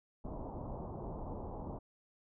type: low-pass noise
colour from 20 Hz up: pink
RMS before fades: -43 dBFS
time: 0.24-1.79 s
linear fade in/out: 10 ms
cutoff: 1000 Hz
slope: 48 dB/octave
effects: none